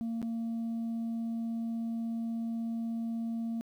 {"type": "tone with dropouts", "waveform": "sine", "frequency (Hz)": 229.1, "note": "A#3", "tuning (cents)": -30, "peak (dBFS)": -29, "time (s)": [0.01, 3.61], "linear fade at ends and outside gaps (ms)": 0, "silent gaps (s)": [0.217, 0.227], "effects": ["tanh soft clip ceiling -31 dBFS", "11-bit"]}